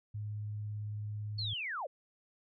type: tone with vibrato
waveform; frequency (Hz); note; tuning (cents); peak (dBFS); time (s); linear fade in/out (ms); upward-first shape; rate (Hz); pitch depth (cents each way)
sine; 105.1; G#2; +21; -36; 0.14-1.54; 10; triangle; 18; 12
type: linear sweep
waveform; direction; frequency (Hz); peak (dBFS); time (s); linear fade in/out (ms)
sine; down; 4435 to 466.2; -35; 1.38-1.87; 10
effects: MP3 64 kbps